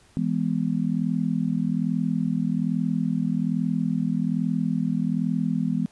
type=chord; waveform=sine; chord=E major; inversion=none; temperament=just; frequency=164.81 / 206 / 247.2 Hz; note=E3 / G#3 / B3; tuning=0 / -14 / +2 cents; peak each=-26 dBFS; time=0.17-5.86 s; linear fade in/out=0 ms; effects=pink hiss -57 dBFS RMS until 5.91 s + resampled to 24000 Hz